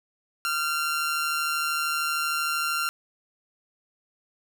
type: tone with amplitude modulation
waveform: sawtooth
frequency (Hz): 1380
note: F6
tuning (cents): -21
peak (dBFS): -19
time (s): 0.45-2.89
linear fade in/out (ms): 0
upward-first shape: sine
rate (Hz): 153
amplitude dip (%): 45
effects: none